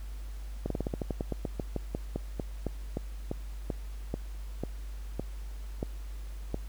slowing click train, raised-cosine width 2 ms, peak -18 dBFS, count 25, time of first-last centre 0.66-6.544 s, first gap 43 ms, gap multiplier 1.13, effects added 50 Hz sine -37 dBFS peak until 6.68 s + pink hiss -56 dBFS RMS until 6.68 s

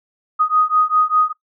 sine beating tone pair, 1244.5 / 1249.5 Hz, D#6 / D#6, 0 / +7 cents, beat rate 5 Hz, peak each -16 dBFS, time 0.39-1.33 s, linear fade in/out 20 ms, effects noise-tail reverb RT60 0.1 s tail -19 dB re dry

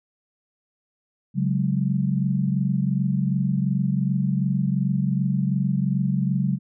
sine chord, C# suspended fourth, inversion none, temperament equal, 138.59 / 185 / 207.7 Hz, C#3 / F#3 / G#3, 0 / 0 / 0 cents, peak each -23 / -23 / -27 dBFS, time 1.34-6.59 s, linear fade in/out 50 ms, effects none

